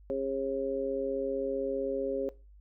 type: harmonic tone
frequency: 135.5 Hz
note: C#3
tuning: 39 cents flat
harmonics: 2 / 3 / 4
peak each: -37 / -34 / -31 dBFS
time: 0.1-2.29 s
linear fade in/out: 0 ms
effects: noise-tail reverb RT60 0.3 s tail -20 dB re dry + added 50 Hz sine -52 dBFS peak until 2.6 s